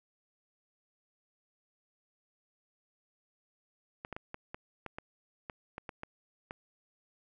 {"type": "clicks", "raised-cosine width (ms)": 0.5, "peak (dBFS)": -25, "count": 12, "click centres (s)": [4.049, 4.127, 4.165, 4.344, 4.545, 4.863, 4.985, 5.498, 5.781, 5.892, 6.034, 6.509], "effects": []}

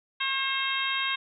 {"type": "harmonic tone with a mistuned harmonic", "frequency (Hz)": 535, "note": "C5", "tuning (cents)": 38, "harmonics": [2, 3, 4, 5, 6, 7], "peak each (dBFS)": [-33, -33, -33, -33, -33, -33], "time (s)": [0.2, 1.16], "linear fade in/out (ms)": 10, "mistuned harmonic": 2, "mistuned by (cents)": 20, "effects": []}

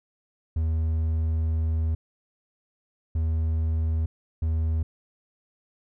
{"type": "tone bursts at uneven times", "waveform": "triangle", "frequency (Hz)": 80.1, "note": "E2", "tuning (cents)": -49, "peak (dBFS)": -20, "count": 3, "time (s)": [[0.56, 1.95], [3.15, 4.06], [4.42, 4.83]], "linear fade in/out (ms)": 5, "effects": []}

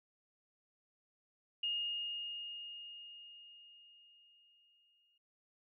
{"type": "tone with exponential decay", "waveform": "sine", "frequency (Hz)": 2846, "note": "F7", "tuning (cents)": 32, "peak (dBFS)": -33, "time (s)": [1.63, 5.18], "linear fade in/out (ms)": 5, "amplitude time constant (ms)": 770, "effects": []}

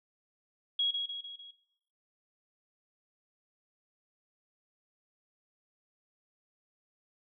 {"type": "tone with echo", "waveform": "sine", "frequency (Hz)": 3311, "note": "G#7", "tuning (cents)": -6, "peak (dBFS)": -26, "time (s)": [0.79, 0.91], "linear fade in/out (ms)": 5, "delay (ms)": 150, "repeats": 4, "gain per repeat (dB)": -5, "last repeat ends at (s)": 1.51, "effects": ["noise-tail reverb RT60 0.7 s tail -17 dB re dry"]}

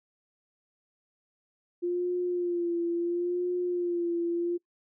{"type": "tone with vibrato", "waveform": "sine", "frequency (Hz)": 349.2, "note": "F4", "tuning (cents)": 0, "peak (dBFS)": -26, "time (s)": [1.82, 4.58], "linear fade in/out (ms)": 20, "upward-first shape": "sine", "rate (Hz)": 0.73, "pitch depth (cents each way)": 41, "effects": ["noise-tail reverb RT60 0.1 s tail -24 dB re dry"]}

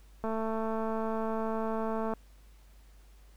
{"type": "click train", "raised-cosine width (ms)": 1, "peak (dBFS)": -21, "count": 422, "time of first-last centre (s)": [0.24, 2.136], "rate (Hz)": 222, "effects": ["added 50 Hz sine -53 dBFS peak until 3.36 s", "pink hiss -65 dBFS RMS until 3.36 s"]}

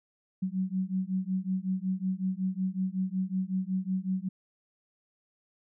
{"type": "beating tone pair", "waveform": "sine", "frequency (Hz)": [185, 190.4], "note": ["F#3", "F#3"], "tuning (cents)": [0, 50], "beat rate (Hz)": 5.4, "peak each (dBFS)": [-31, -31], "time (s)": [0.42, 4.29], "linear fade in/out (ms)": 10, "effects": []}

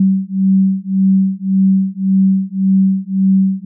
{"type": "beating tone pair", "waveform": "sine", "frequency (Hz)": [190.9, 192.7], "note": ["G3", "G3"], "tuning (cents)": [-46, -29], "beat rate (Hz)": 1.8, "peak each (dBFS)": -13, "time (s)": [0, 3.65], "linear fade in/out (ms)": 5, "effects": []}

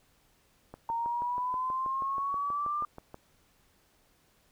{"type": "click train", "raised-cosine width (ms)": 1, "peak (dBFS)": -29, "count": 16, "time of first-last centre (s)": [0.74, 3.144], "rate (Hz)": 6.24}
{"type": "linear sweep", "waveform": "sine", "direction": "up", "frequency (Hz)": [915, 1200], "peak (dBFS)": -29, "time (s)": [0.89, 2.85], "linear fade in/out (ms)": 2}
{"effects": ["pink hiss -67 dBFS RMS until 4.51 s"]}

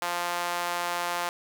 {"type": "tone with high-pass filter", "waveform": "sawtooth", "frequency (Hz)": 174.61, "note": "F3", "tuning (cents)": 0, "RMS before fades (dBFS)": -30, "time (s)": [0.02, 1.29], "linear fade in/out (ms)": 0, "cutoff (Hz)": 840, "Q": 1.5, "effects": []}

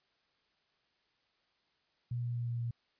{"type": "tone with pitch steps", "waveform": "sine", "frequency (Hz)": [120.8, 120.1, 119.41, 118.72, 118.04], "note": ["B2", "B2", "A#2", "A#2", "A#2"], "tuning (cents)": [-38, -48, 42, 32, 22], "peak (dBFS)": -33, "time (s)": [2.11, 2.71], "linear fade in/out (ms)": 5, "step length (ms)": 120, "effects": ["white hiss -75 dBFS RMS until 2.99 s", "resampled to 11025 Hz"]}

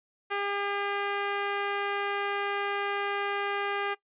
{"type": "tone", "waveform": "10% pulse", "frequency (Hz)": 403.1, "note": "G4", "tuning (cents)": 48, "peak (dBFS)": -20, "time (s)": [0.3, 3.95], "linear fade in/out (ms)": 20, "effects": ["noise-tail reverb RT60 0.1 s tail -19 dB re dry", "resampled to 8000 Hz"]}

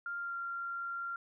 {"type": "tone with pitch glide", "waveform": "sine", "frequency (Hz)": [1396.9, 1382.5], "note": ["F6", "F6"], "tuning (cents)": [0, -18], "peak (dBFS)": -36, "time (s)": [0.06, 1.16], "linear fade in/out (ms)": 2, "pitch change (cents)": -18, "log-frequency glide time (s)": [0.19, 0.35], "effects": []}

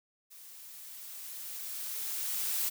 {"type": "noise with level ramp", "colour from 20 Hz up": "blue", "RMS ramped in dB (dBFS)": [-52, -31], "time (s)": [0.3, 2.7], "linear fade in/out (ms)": 20, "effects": []}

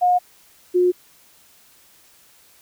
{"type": "tone pair in turn", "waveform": "sine", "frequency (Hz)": [719, 359.5], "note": ["F#5", "F#4"], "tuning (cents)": [-50, -50], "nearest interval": "octave", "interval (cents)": 1200, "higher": "first", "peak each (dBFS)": -13, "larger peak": "neither", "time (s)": [[0.01, 0.19], [0.74, 0.92]], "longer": "neither", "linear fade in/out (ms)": 20, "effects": ["white hiss -53 dBFS RMS until 2.61 s"]}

